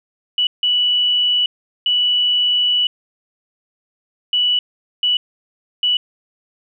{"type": "tone bursts at uneven times", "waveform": "sine", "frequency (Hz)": 2954, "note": "F#7", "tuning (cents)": -3, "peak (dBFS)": -13, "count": 6, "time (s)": [[0.38, 0.47], [0.63, 1.46], [1.86, 2.87], [4.33, 4.59], [5.03, 5.17], [5.83, 5.97]], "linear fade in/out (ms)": 2, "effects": []}